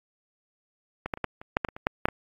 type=clicks; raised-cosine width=0.5 ms; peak=-16 / -13 / -25 / -11 / -27 / -6 / -10 / -21 / -24 / -7 / -6 / -14 dBFS; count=12; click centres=1.06 / 1.138 / 1.174 / 1.243 / 1.415 / 1.569 / 1.648 / 1.687 / 1.765 / 1.869 / 2.055 / 2.086 s; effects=AAC 32 kbps